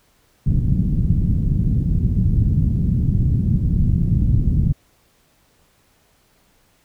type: low-pass noise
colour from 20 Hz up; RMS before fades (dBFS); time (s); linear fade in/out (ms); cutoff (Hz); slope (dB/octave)
white; -17; 0.46-4.73; 10; 170; 24
effects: pink hiss -59 dBFS RMS until 6.84 s